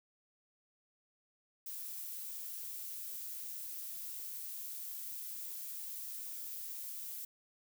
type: noise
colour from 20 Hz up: violet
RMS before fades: -44 dBFS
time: 1.66-7.25 s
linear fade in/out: 5 ms
effects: none